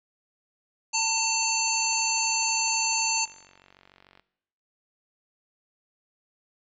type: harmonic tone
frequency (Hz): 896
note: A5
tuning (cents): +31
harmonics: 1 / 3 / 5 / 7 / 8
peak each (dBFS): -29 / -29 / -29 / -29 / -29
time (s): 0.93-3.26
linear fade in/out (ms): 20
type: click train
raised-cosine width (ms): 0.3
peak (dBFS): -36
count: 115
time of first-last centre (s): 1.76-4.196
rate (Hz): 46.8
effects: noise-tail reverb RT60 0.8 s tail -18 dB re dry